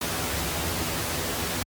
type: noise with comb filter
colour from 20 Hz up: pink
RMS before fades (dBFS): -28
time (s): 0.01-1.63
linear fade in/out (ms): 5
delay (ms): 12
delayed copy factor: +0.7
effects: high-pass 60 Hz 12 dB/octave + MP3 96 kbps